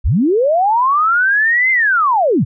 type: linear two-way sweep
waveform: sine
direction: up then down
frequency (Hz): 34.46 to 2102 to 81.5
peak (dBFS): -10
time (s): 0.04-2.45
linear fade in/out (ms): 20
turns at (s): 1.71
effects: none